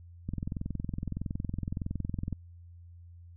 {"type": "click train", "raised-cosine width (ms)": 5, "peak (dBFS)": -21, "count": 45, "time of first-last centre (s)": [0.29, 2.327], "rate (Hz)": 21.6, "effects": ["added 86 Hz sine -48 dBFS peak until 3.36 s"]}